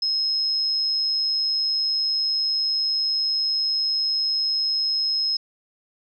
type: tone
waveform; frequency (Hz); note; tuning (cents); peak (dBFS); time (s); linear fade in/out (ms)
sine; 5150; E8; -41; -20; 0.02-5.37; 5
effects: none